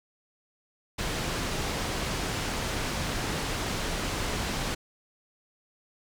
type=low-pass noise; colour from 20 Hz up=pink; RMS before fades=-31 dBFS; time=0.98-4.75 s; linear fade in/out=10 ms; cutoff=7400 Hz; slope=12 dB/octave; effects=none